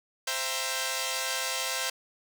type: chord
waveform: 5% pulse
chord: C dominant seventh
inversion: none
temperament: equal with one note detuned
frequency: 523.3 / 666.9 / 784 / 932.3 Hz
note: C5 / E5 / G5 / Bb5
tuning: 0 / +20 / 0 / 0 cents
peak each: -21 / -23 / -26 / -24 dBFS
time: 0.27-1.9 s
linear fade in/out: 5 ms
effects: none